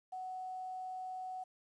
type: tone with quantisation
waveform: sine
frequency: 744 Hz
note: F#5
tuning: 9 cents sharp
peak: -40 dBFS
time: 0.12-1.44 s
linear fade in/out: 10 ms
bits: 11
effects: resampled to 24000 Hz